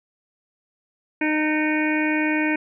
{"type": "harmonic tone with a mistuned harmonic", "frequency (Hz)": 306.6, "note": "D#4", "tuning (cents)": -25, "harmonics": [1, 2, 3, 5, 6, 7, 8, 9], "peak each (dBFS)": [-21, -31, -31, -30, -29, -29, -29, -42], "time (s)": [1.21, 2.56], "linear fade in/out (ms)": 5, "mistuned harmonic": 7, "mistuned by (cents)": 61, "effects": []}